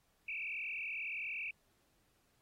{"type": "tone with frequency modulation", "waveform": "sine", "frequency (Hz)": 2489, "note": "D#7", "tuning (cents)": 0, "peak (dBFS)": -38, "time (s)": [0.28, 1.51], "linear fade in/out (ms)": 5, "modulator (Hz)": 41.5, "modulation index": 5.3, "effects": ["pink hiss -75 dBFS RMS until 2.41 s", "AAC 48 kbps"]}